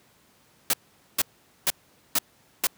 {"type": "noise bursts", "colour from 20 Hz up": "white", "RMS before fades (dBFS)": -22, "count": 5, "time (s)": [0.7, 2.67], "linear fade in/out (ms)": 2, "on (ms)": 34, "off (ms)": 450, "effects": ["pink hiss -60 dBFS RMS until 2.77 s", "high-pass 100 Hz 12 dB/octave"]}